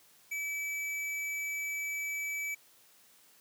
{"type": "tone with tanh clipping", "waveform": "sine", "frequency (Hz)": 2300, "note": "D7", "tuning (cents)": -37, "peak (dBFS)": -35, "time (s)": [0.31, 2.55], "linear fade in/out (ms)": 10, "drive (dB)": 18, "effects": ["white hiss -62 dBFS RMS until 3.4 s", "high-pass 100 Hz 12 dB/octave"]}